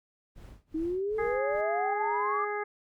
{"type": "noise with tremolo", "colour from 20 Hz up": "brown", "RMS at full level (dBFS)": -46, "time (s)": [0.35, 1.62], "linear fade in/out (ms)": 20, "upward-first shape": "sine", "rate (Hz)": 2.5, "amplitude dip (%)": 95}
{"type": "exponential sweep", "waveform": "sine", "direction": "up", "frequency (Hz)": [311.1, 1217], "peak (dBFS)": -28, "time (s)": [0.74, 2.45], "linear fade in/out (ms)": 10}
{"type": "harmonic tone", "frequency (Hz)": 415.2, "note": "G#4", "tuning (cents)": 0, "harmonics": [1, 2, 3, 4, 5], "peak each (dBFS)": [-33, -36, -38, -39, -40], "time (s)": [1.18, 2.64], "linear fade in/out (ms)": 10}
{"effects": []}